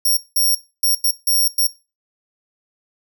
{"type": "tone bursts at uneven times", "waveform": "5% pulse", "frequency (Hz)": 5570, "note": "F8", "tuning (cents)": -5, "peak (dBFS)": -8, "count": 6, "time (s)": [[0.05, 0.17], [0.36, 0.55], [0.83, 0.95], [1.04, 1.11], [1.27, 1.48], [1.58, 1.67]], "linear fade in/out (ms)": 5, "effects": ["noise-tail reverb RT60 0.3 s tail -20 dB re dry"]}